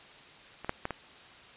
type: clicks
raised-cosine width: 0.5 ms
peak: -25 / -14 / -17 / -19 dBFS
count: 4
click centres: 0.646 / 0.694 / 0.854 / 0.907 s
effects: white hiss -52 dBFS RMS until 1.56 s + resampled to 8000 Hz